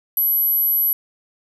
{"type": "tone", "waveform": "sine", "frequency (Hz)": 11780, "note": "F#9", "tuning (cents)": -9, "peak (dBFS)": -15, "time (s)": [0.17, 0.93], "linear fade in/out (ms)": 2, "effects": []}